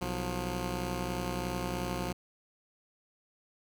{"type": "tone pair together", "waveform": "10% pulse", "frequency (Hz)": [63.1, 178.26], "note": ["B1", "F3"], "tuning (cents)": [38, 36], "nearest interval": "octave + tritone", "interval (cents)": 1798, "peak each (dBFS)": -27, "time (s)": [0.01, 2.13], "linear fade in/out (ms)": 10, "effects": []}